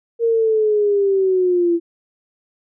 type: linear sweep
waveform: sine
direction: down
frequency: 466.2 to 335.6 Hz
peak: -13 dBFS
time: 0.19-1.8 s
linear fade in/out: 50 ms
effects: none